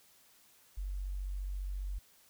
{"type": "tone", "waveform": "sine", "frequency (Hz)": 47.36, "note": "F#1", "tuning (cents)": 41, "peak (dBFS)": -35, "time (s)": [0.77, 1.99], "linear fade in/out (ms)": 10, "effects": ["white hiss -64 dBFS RMS until 2.29 s"]}